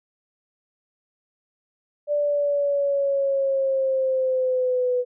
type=linear sweep; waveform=sine; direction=down; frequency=588 to 493.9 Hz; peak=-19 dBFS; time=2.07-5.05 s; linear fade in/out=50 ms; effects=none